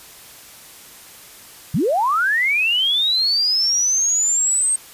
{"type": "linear sweep", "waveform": "sine", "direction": "up", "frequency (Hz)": [117.8, 8470], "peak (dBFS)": -15, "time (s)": [1.74, 4.76], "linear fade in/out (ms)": 5, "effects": ["white hiss -42 dBFS RMS until 4.93 s", "resampled to 32000 Hz"]}